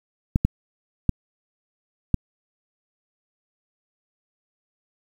clicks, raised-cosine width 5 ms, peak -5 dBFS, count 4, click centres 0.359 / 0.45 / 1.093 / 2.143 s, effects 7-bit

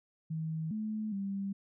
sine tone with pitch steps, 159.5 / 215.6 / 197 Hz, D#3 / A3 / G3, +43 / -35 / +9 cents, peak -33 dBFS, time 0.3-1.53 s, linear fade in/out 10 ms, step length 410 ms, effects none

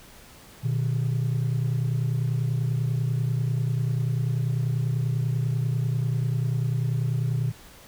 sine tone pair together, 121.1 / 151.3 Hz, B2 / D#3, -34 / -48 cents, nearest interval major third, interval 386 cents, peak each -22 / -25 dBFS, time 0.63-7.52 s, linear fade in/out 20 ms, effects tanh soft clip ceiling -19 dBFS + pink hiss -49 dBFS RMS until 7.87 s

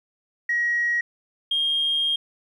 sine tone pair in turn, 1900 / 3227 Hz, A#6 / G7, +33 / +50 cents, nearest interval major sixth, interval 917 cents, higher second, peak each -19 dBFS, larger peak neither, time 0.49-1.01 / 1.51-2.16 s, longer second, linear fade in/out 5 ms, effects tanh soft clip ceiling -15 dBFS + 10-bit

